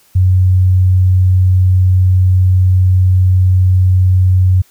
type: tone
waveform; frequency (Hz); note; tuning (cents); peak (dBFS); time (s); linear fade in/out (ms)
sine; 92.5; F#2; 0; -6; 0.15-4.62; 10
effects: white hiss -50 dBFS RMS until 4.7 s